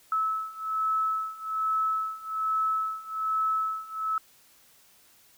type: beating tone pair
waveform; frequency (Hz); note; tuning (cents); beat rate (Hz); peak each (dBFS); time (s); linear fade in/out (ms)
sine; 1300 / 1301.2; E6 / E6; -24 / -23; 1.2; -30 / -28; 0.12-4.18; 2
effects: white hiss -59 dBFS RMS until 5.37 s